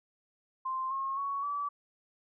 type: tone with pitch steps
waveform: sine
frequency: 1046.5 / 1080.3 / 1115.2 / 1151.1 Hz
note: C6 / C#6 / C#6 / D6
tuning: 0 / -45 / +10 / -35 cents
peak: -31 dBFS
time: 0.65-1.69 s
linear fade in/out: 10 ms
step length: 260 ms
effects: none

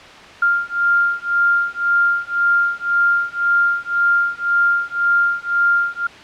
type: beating tone pair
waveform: sine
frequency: 1396.9 / 1398.8 Hz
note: F6 / F6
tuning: 0 / +2 cents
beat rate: 1.9 Hz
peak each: -17 dBFS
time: 0.42-6.07 s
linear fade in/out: 5 ms
effects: white hiss -38 dBFS RMS until 6.23 s + low-pass 3000 Hz 12 dB/octave

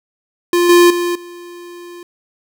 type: tone with level steps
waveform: square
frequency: 349.2 Hz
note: F4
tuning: in tune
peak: -11 / -6 / -16 / -32 dBFS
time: 0.53-2.03 s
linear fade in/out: 2 ms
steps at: 0.69 / 0.9 / 1.15 s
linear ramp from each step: 5 ms
effects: none

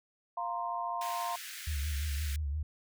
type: chord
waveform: sine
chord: F suspended fourth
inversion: none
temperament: equal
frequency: 698.5 / 932.3 / 1046.5 Hz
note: F5 / Bb5 / C6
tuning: 0 / 0 / 0 cents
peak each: -37 dBFS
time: 0.37-1.36 s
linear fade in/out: 5 ms
type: high-pass noise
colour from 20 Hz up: pink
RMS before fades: -44 dBFS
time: 1.01-2.36 s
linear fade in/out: 2 ms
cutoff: 1500 Hz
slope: 48 dB/octave
type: tone with vibrato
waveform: sine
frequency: 73.42 Hz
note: D2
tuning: in tune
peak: -31 dBFS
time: 1.67-2.63 s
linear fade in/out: 5 ms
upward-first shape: sine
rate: 5.8 Hz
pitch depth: 97 cents each way
effects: none

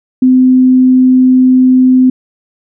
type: tone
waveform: sine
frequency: 256.2 Hz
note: C4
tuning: 36 cents flat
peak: -3 dBFS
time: 0.22-2.1 s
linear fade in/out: 5 ms
effects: none

